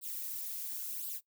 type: noise with flanger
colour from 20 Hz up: violet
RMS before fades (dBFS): -40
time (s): 0.01-1.21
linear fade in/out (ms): 50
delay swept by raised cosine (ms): 0.23 to 3.93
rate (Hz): 0.95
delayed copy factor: +0.85
effects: noise-tail reverb RT60 0.1 s tail -19 dB re dry